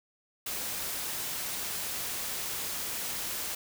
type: noise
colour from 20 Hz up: white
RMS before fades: -35 dBFS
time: 0.46-3.55 s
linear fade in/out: 5 ms
effects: none